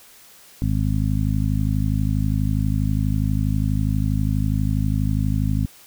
harmonic tone, 52.3 Hz, G#1, 13 cents sharp, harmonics 1 / 2 / 3 / 4 / 5, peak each -23 / -22 / -25 / -27 / -28 dBFS, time 0.62-5.66 s, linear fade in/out 0 ms, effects white hiss -48 dBFS RMS until 5.86 s

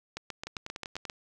two click trains, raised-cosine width 0.2 ms, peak -19 / -21 dBFS, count 8 / 7, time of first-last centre 0.17-1.098 / 0.47-1.053 s, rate 7.54 / 10.3 Hz, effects none

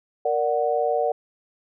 sine chord, Bb augmented, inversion none, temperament equal, 466.2 / 587.3 / 740 Hz, Bb4 / D5 / F#5, 0 / 0 / 0 cents, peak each -24 dBFS, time 0.25-1.12 s, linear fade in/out 5 ms, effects none

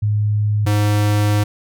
sine / square tone pair in turn, 105.1 / 104.19 Hz, G#2 / G#2, +21 / +6 cents, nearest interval unison, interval 15 cents, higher first, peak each -14 dBFS, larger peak neither, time 0.02-0.66 / 0.66-1.44 s, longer second, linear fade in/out 10 ms, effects none

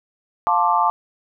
sine chord, D minor seventh, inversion first, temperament just, 704.8 / 881 / 1057.2 / 1174.7 Hz, F5 / A5 / C6 / D6, +16 / +2 / +18 / 0 cents, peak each -22 / -18 / -22 / -20 dBFS, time 0.47-0.9 s, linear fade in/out 0 ms, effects none

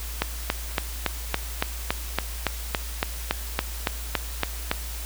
click train, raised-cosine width 0.3 ms, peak -5 dBFS, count 17, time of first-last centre 0.22-4.714 s, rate 3.56 Hz, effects added 57 Hz sine -32 dBFS peak until 5.05 s + white hiss -38 dBFS RMS until 5.05 s

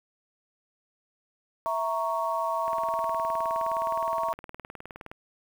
sine chord, A# diminished, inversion second, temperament equal, 659.3 / 932.3 / 1108.7 Hz, E5 / A#5 / C#6, 0 / 0 / 0 cents, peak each -30 dBFS, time 1.66-4.33 s, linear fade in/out 0 ms
click train, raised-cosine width 0.5 ms, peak -25 dBFS, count 48, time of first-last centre 2.68-5.115 s, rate 19.3 Hz
effects 8-bit

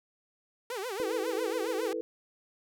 sawtooth tone with vibrato, 440 Hz, A4, in tune, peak -30 dBFS, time 0.7-1.93 s, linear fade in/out 2 ms, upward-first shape sine, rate 7.3 Hz, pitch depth 270 cents each way
sine chord, E suspended fourth, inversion none, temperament equal, 329.6 / 440 / 493.9 Hz, E4 / A4 / B4, 0 / 0 / 0 cents, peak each -37 / -35 / -35 dBFS, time 1-2.01 s, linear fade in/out 0 ms
effects none

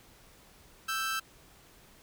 sawtooth tone pair together, 1319.4 / 1569 Hz, E6 / G6, +1 / +1 cents, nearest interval minor third, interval 300 cents, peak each -29 / -31 dBFS, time 0.88-1.2 s, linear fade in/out 10 ms, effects pink hiss -58 dBFS RMS until 2.02 s

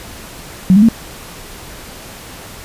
sine tone with pitch steps, 186 / 206.1 / 228 Hz, F#3 / G#3 / A#3, +9 / -13 / -38 cents, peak -4 dBFS, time 0.7-0.886 s, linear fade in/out 0 ms, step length 62 ms, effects pink hiss -33 dBFS RMS until 2.64 s + resampled to 32000 Hz

